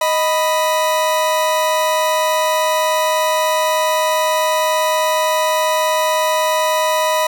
40% pulse tone pair together, 624.1 / 987.8 Hz, D#5 / B5, +5 / 0 cents, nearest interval minor sixth, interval 795 cents, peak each -16 dBFS, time 0.01-7.27 s, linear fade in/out 5 ms, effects none

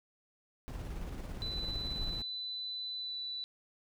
brown noise with tremolo, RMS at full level -39 dBFS, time 0.68-2.22 s, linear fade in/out 0 ms, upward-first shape square, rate 18 Hz, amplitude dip 30%
sine tone with pitch glide, 3997 to 3969 Hz, B7 to B7, +20 to +8 cents, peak -37 dBFS, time 1.42-3.44 s, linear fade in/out 0 ms, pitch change -12 cents, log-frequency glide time 2.98-3.16 s
effects none

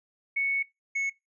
sine / triangle tone pair in turn, 2214 / 2201 Hz, C#7 / C#7, -3 / -13 cents, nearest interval unison, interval 10 cents, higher first, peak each -24 dBFS, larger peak neither, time 0.36-0.63 / 0.95-1.1 s, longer first, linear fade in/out 10 ms, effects noise-tail reverb RT60 0.2 s tail -21 dB re dry + resampled to 22050 Hz

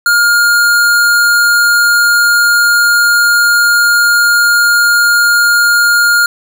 square tone, 1415 Hz, F6, 22 cents sharp, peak -7 dBFS, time 0.06-6.26 s, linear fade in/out 2 ms, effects none

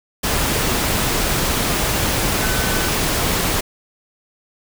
sine tone in noise, 1513 Hz, F#6, 38 cents sharp, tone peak -27 dBFS, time 2.41-2.89 s, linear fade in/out 10 ms, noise pink, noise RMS -19 dBFS, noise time 0.23-3.61 s, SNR -11 dB, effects none

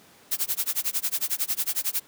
blue noise with tremolo, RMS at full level -24 dBFS, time 0.31-2 s, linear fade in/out 10 ms, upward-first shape sine, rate 11 Hz, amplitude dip 100%, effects pink hiss -54 dBFS RMS until 2.07 s + high-pass 150 Hz 12 dB/octave

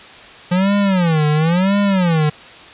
square tone with vibrato, 174.6 Hz, F3, in tune, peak -13 dBFS, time 0.51-2.3 s, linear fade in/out 10 ms, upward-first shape sine, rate 0.97 Hz, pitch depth 260 cents each way, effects white hiss -38 dBFS RMS until 2.73 s + resampled to 8000 Hz

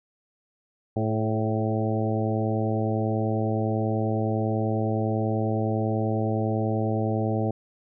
harmonic tone with a mistuned harmonic, 110 Hz, A2, in tune, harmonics 1 / 2 / 3 / 4 / 5 / 6 / 7, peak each -26 / -29 / -31 / -32 / -33 / -34 / -34 dBFS, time 0.96-7.51 s, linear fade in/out 5 ms, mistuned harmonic 4, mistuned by -34 cents, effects none

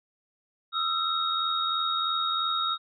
sine tone cluster, 1262 / 1345 / 3752 Hz, D#6 / E6 / A#7, +24 / +34 / +11 cents, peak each -32 / -29 / -28 dBFS, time 0.72-2.78 s, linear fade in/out 50 ms, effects none

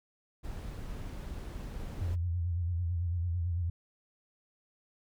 brown noise, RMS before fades -40 dBFS, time 0.43-2.16 s, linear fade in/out 20 ms
sine tone with vibrato, 86.5 Hz, F2, 16 cents flat, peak -29 dBFS, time 2.01-3.7 s, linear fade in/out 5 ms, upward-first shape sine, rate 9 Hz, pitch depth 73 cents each way
effects none

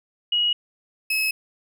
sine / 35% pulse tone pair in turn, 2900 / 2577 Hz, F#7 / E7, -35 / -40 cents, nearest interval major second, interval 205 cents, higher first, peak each -18 / -19 dBFS, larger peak first, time 0.32-0.53 / 1.1-1.31 s, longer neither, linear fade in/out 5 ms, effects none

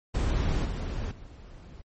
brown noise with level steps, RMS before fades -26 / -32 / -46 dBFS, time 0.14-1.82 s, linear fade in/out 10 ms, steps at 0.65 / 1.11 s, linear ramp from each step 5 ms, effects MP3 32 kbps

